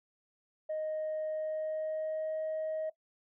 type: tone with pitch glide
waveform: sine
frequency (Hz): 622.3 to 629.2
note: D#5 to D#5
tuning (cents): 0 to +19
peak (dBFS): -31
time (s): 0.69-2.9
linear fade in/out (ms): 10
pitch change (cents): +19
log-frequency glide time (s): 1.27-2.4
effects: noise-tail reverb RT60 0.1 s tail -18 dB re dry + tanh soft clip ceiling -30 dBFS